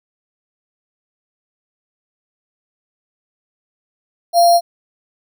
sine tone with sample-and-hold, 690 Hz, F5, 21 cents flat, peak -7 dBFS, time 4.33-4.61 s, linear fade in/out 50 ms, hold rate 4900 Hz, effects none

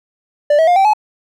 triangle tone with pitch steps, 588 / 644.9 / 707.4 / 775.9 / 851 Hz, D5 / E5 / F5 / G5 / G#5, +2 / -38 / +22 / -18 / +42 cents, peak -6 dBFS, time 0.5-0.935 s, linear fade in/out 5 ms, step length 87 ms, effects none

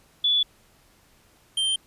sine / square tone pair in turn, 3442 / 3151 Hz, A7 / G7, -39 / +8 cents, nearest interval major second, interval 153 cents, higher first, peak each -18 / -22 dBFS, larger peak first, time 0.24-0.43 / 1.57-1.76 s, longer neither, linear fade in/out 5 ms, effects pink hiss -59 dBFS RMS until 1.86 s + resampled to 32000 Hz

